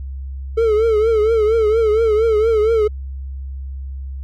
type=tone with vibrato; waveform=triangle; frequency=440 Hz; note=A4; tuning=in tune; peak=-10 dBFS; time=0.57-2.88 s; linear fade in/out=10 ms; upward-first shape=triangle; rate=4.3 Hz; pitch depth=100 cents each way; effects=added 67 Hz sine -25 dBFS peak until 4.23 s